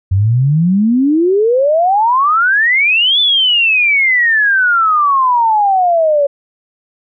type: exponential two-way sweep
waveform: sine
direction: up then down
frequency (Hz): 91.2 to 3535 to 557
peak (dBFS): -8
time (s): 0.11-6.27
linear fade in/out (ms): 10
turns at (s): 3.2
effects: none

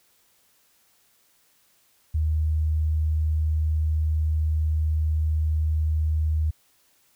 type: tone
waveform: sine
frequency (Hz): 77.8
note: D#2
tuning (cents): 0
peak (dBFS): -20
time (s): 2.14-6.51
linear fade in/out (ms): 10
effects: white hiss -63 dBFS RMS until 7.15 s

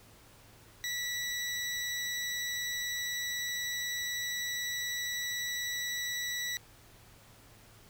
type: tone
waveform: 20% pulse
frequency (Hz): 1952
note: B6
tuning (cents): -21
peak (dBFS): -28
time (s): 0.84-6.57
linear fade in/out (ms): 0
effects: added 108 Hz sine -62 dBFS peak until 7.89 s + pink hiss -58 dBFS RMS until 7.89 s

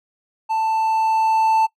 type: tone with level ramp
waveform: triangle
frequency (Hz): 885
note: A5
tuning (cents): +10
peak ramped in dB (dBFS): -16 to -11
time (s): 0.49-1.67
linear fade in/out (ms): 20
effects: noise-tail reverb RT60 0.1 s tail -21 dB re dry

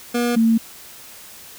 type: tone pair in turn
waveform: 25% pulse / sine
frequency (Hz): 240 / 226.5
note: B3 / A#3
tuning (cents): -49 / -50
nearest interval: minor second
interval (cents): 101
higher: first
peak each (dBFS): -14 / -12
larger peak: second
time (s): 0.14-0.36 / 0.36-0.58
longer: neither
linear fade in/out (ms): 10
effects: white hiss -41 dBFS RMS until 1.58 s

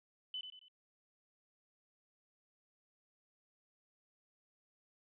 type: tone with echo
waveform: sine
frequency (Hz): 3013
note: F#7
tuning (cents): +31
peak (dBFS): -39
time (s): 0.34-0.41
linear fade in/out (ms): 2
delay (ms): 91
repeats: 3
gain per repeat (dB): -7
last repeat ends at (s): 0.683
effects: none

